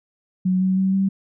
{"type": "tone with pitch steps", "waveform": "sine", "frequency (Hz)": [185, 187.8, 190.64, 193.53], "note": ["F#3", "F#3", "G3", "G3"], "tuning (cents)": [0, 26, -48, -22], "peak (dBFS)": -16, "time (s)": [0.45, 1.09], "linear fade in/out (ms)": 10, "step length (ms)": 160, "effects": []}